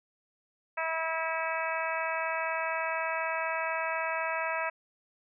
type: harmonic tone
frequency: 324.1 Hz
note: E4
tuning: 29 cents flat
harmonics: 2 / 3 / 4 / 5 / 6 / 7 / 8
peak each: -35 / -35 / -37 / -37 / -39 / -39 / -39 dBFS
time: 0.77-4.7 s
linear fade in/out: 10 ms
effects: none